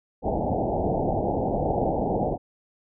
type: low-pass noise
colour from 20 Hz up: white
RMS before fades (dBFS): -25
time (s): 0.22-2.38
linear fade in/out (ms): 50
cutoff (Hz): 840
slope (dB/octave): 96
effects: none